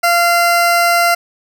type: tone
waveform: 20% pulse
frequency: 690 Hz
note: F5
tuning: 21 cents flat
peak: -5 dBFS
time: 0.03-1.15 s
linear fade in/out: 10 ms
effects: none